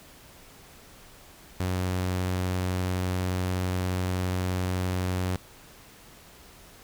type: tone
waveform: sawtooth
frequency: 91.7 Hz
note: F#2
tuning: 15 cents flat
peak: -22 dBFS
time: 1.6-5.36 s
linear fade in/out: 0 ms
effects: pink hiss -51 dBFS RMS until 6.83 s